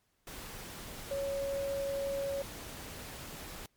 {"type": "tone in noise", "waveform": "sine", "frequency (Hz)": 554.4, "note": "C#5", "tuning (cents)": 0, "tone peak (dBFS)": -32, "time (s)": [1.11, 2.42], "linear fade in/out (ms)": 2, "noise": "pink", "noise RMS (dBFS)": -45, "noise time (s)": [0.27, 3.66], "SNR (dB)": 10, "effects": ["pink hiss -75 dBFS RMS until 3.76 s", "MP3 96 kbps"]}